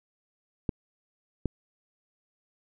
clicks, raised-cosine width 3 ms, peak -14 dBFS, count 2, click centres 0.692 / 1.457 s, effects none

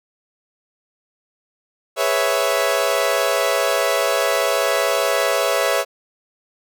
sawtooth chord, C# minor seventh, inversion second, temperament equal, 415.3 / 493.9 / 554.4 / 659.3 Hz, G#4 / B4 / C#5 / E5, 0 / 0 / 0 / 0 cents, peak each -22 / -20 / -17 / -17 dBFS, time 1.96-5.85 s, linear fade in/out 50 ms, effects none

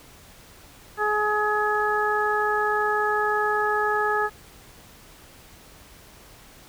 harmonic tone, 421.7 Hz, G#4, 26 cents sharp, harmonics 1 / 2 / 3 / 4, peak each -26 / -26 / -26 / -26 dBFS, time 0.97-4.3 s, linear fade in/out 50 ms, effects pink hiss -49 dBFS RMS until 6.68 s

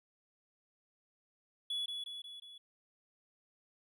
triangle tone with echo, 3400 Hz, G#7, 40 cents sharp, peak -33 dBFS, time 1.7-1.86 s, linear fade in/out 5 ms, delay 180 ms, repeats 4, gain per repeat -4 dB, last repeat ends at 2.58 s, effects none

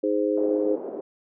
sine chord, Ab major, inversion second, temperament just, 311.5 / 415.3 / 519.1 Hz, Eb4 / Ab4 / C5, +2 / 0 / -14 cents, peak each -25 dBFS, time 0.03-0.76 s, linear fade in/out 10 ms
white band-pass noise, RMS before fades -34 dBFS, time 0.37-1.01 s, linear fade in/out 5 ms, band 310 to 520 Hz, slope 24 dB/octave
effects none

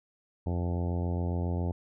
harmonic tone, 87.31 Hz, F2, in tune, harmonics 1 / 2 / 3 / 4 / 5 / 6 / 7 / 8 / 9 / 10, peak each -29 / -35 / -39 / -41 / -43 / -45 / -46 / -47 / -48 / -49 dBFS, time 0.46-1.72 s, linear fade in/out 5 ms, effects none

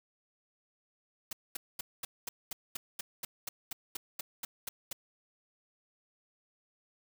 white noise bursts, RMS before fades -38 dBFS, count 16, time 1.31-4.93 s, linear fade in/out 5 ms, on 20 ms, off 220 ms, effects none

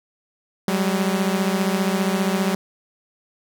sawtooth beating tone pair, 188 / 203 Hz, F#3 / G#3, +28 / -39 cents, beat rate 15 Hz, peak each -17 / -19 dBFS, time 0.68-2.55 s, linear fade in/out 2 ms, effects none

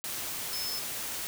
sine tone in noise, 5240 Hz, E8, 11 cents flat, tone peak -34 dBFS, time 0.53-0.79 s, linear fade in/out 0 ms, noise white, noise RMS -36 dBFS, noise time 0.04-1.27 s, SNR -1 dB, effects none

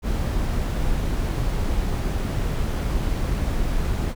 brown noise, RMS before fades -23 dBFS, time 0.02-4.15 s, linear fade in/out 50 ms, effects none

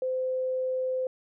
sine tone, 515 Hz, C5, 28 cents flat, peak -26 dBFS, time 0.02-1.07 s, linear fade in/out 2 ms, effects none

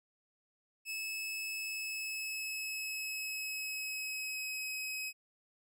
sawtooth tone with pitch glide, 2600 to 2545 Hz, E7 to D#7, -24 to +39 cents, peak -34 dBFS, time 0.85-5.13 s, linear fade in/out 50 ms, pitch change -37 cents, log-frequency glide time 1.58-4.73 s, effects none

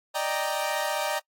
sawtooth chord, Eb major seventh, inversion third, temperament equal, 587.3 / 622.3 / 784 / 932.3 Hz, D5 / Eb5 / G5 / Bb5, 0 / 0 / 0 / 0 cents, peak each -28 dBFS, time 0.14-1.2 s, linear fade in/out 20 ms, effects noise-tail reverb RT60 0.1 s tail -26 dB re dry + AAC 64 kbps

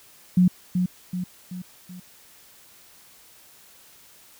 sine tone with echo, 181 Hz, F#3, 38 cents flat, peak -13 dBFS, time 0.37-0.48 s, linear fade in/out 5 ms, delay 380 ms, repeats 4, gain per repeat -6 dB, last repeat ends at 2 s, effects white hiss -52 dBFS RMS until 4.39 s

